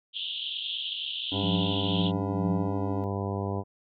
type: band-pass noise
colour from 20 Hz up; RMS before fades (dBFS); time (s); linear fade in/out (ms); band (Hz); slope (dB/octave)
white; -34; 0.13-2.12; 50; 2900 to 3600; 96
type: harmonic tone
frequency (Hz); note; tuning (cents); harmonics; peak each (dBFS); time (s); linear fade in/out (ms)
99; G2; +18; 1 / 2 / 3 / 4 / 5 / 6 / 7 / 8 / 9 / 10; -31 / -35 / -39 / -36 / -39 / -42 / -40 / -43 / -44 / -41; 1.31-3.64; 50
type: tone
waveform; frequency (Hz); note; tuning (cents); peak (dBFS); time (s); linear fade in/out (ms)
triangle; 283.8; C#4; +41; -31; 1.32-3.04; 0
type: tone with tremolo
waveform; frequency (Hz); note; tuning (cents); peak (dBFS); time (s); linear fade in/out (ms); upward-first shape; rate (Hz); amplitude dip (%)
sine; 178.3; F3; +36; -24; 1.43-2.71; 5; triangle; 2.1; 100
effects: none